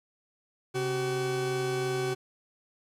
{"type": "tone pair together", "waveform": "40% pulse", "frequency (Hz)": [133.93, 378.8], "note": ["C3", "F#4"], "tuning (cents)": [41, 41], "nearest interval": "octave + tritone", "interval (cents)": 1800, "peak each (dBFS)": [-33, -28], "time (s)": [0.74, 2.15], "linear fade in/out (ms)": 20, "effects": ["low-pass 11000 Hz 12 dB/octave", "10-bit"]}